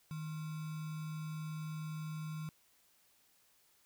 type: tone with sample-and-hold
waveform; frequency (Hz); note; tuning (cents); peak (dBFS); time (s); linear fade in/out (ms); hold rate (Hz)
sine; 156.5; D#3; +10; -39; 0.11-2.49; 0; 1225
effects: white hiss -70 dBFS RMS until 3.85 s